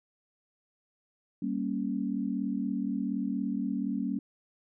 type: chord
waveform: sine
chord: G diminished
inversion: none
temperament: equal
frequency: 196 / 233.1 / 277.2 Hz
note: G3 / Bb3 / Db4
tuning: 0 / 0 / 0 cents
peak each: -33 dBFS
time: 1.42-4.19 s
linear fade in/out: 5 ms
effects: none